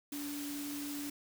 sine tone in noise, 288.6 Hz, D4, 30 cents flat, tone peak -39 dBFS, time 0.12-1.1 s, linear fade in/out 5 ms, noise white, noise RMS -45 dBFS, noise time 0.12-1.1 s, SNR +3 dB, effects none

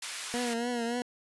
pink high-pass noise, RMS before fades -38 dBFS, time 0.02-0.54 s, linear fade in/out 5 ms, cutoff 1600 Hz, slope 12 dB/octave
20% pulse tone with vibrato, 238.2 Hz, A#3, 38 cents sharp, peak -25 dBFS, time 0.34-1.02 s, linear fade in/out 0 ms, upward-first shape triangle, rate 3.5 Hz, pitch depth 67 cents each way
effects resampled to 24000 Hz

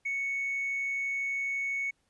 triangle tone with hard clipping, 2217 Hz, C#7, in tune, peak -29 dBFS, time 0.05-1.91 s, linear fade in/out 10 ms, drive 2 dB, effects pink hiss -74 dBFS RMS until 2.09 s + resampled to 24000 Hz

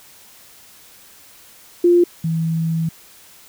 sine tone pair in turn, 349.2 / 163.1 Hz, F4 / E3, 0 / -18 cents, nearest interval octave + minor second, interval 1318 cents, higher first, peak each -9 / -17 dBFS, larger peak first, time 1.84-2.04 / 2.24-2.89 s, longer second, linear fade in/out 5 ms, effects white hiss -46 dBFS RMS until 3.48 s

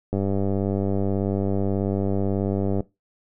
click train, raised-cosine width 2 ms, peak -12 dBFS, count 264, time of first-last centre 0.13-2.805 s, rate 98.3 Hz, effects noise-tail reverb RT60 0.2 s tail -18 dB re dry

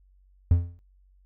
triangle tone with exponential decay, 86.3 Hz, F2, 20 cents flat, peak -11 dBFS, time 0.51-0.79 s, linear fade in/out 0 ms, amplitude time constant 59 ms, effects noise-tail reverb RT60 0.2 s tail -18 dB re dry + added 47 Hz sine -56 dBFS peak until 1.25 s

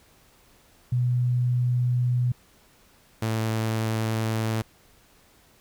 sine / sawtooth tone pair in turn, 123.47 / 111.18 Hz, B2 / A2, 0 / +18 cents, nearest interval major second, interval 182 cents, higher first, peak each -20 dBFS, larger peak neither, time 0.92-2.32 / 3.22-4.62 s, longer neither, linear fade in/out 5 ms, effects pink hiss -58 dBFS RMS until 5.6 s

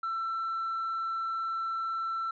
sine tone, 1339 Hz, E6, 27 cents sharp, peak -28 dBFS, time 0.03-2.31 s, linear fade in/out 5 ms, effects tanh soft clip ceiling -28 dBFS

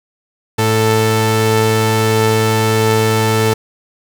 sawtooth tone pair together, 110 / 441.5 Hz, A2 / A4, 0 / +6 cents, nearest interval 2 octaves, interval 2406 cents, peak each -10 dBFS, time 0.58-3.54 s, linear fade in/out 10 ms, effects none

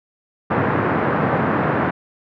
pink band-pass noise, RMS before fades -19 dBFS, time 0.5-1.91 s, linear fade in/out 10 ms, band 120 to 1700 Hz, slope 24 dB/octave, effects none

